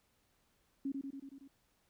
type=tone with echo; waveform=sine; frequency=274.1 Hz; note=C#4; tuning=19 cents flat; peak=-34 dBFS; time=0.85-0.92 s; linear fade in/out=5 ms; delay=93 ms; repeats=6; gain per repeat=-3 dB; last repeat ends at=1.478 s; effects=pink hiss -75 dBFS RMS until 1.89 s